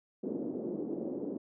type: band-pass noise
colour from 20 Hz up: pink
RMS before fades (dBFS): -37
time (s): 0.23-1.38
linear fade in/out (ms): 10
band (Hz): 240 to 420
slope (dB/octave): 24
effects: none